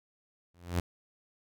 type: tone with exponential growth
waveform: sawtooth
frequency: 87.31 Hz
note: F2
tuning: in tune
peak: -22 dBFS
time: 0.54-0.8 s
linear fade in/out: 5 ms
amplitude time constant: 55 ms
effects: none